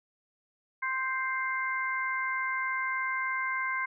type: harmonic tone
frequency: 523.3 Hz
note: C5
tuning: in tune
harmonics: 2 / 3 / 4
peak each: -33 / -33 / -33 dBFS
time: 0.82-3.86 s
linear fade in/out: 10 ms
effects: none